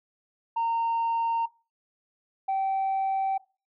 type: tone pair in turn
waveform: sine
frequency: 920 / 773.6 Hz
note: A#5 / G5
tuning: -23 / -23 cents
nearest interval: minor third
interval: 300 cents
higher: first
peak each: -22 dBFS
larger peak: neither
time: 0.56-1.46 / 2.48-3.38 s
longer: neither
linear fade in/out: 10 ms
effects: noise-tail reverb RT60 0.3 s tail -20 dB re dry + tanh soft clip ceiling -22 dBFS